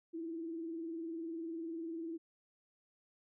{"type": "tone with vibrato", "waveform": "sine", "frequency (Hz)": 329.6, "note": "E4", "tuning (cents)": 0, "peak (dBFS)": -39, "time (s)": [0.13, 2.18], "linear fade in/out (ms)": 20, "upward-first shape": "triangle", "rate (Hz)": 20, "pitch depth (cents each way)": 77, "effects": []}